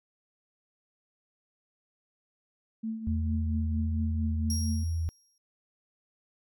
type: tone with tremolo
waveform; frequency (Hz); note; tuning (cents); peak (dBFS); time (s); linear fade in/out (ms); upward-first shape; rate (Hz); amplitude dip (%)
sine; 222.4; A3; +19; -29; 2.83-4.84; 10; triangle; 4.4; 65
type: tone with vibrato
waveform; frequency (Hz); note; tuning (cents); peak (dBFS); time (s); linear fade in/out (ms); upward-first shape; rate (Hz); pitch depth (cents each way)
sine; 82.41; E2; 0; -27; 3.07-5.09; 0; square; 1.3; 10
type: tone with exponential decay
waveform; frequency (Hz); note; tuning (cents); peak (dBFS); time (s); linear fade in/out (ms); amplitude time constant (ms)
30% pulse; 5610; F8; +7; -27; 4.5-5.38; 2; 190
effects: none